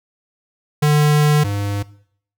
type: tone pair in turn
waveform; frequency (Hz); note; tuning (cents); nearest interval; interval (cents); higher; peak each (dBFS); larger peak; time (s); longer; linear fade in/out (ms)
square; 149.2 / 101.3; D3 / G#2; +28 / -43; perfect fifth; 671; first; -12 / -20; first; 0.82-1.44 / 1.44-1.83; first; 10
effects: noise-tail reverb RT60 0.6 s tail -19 dB re dry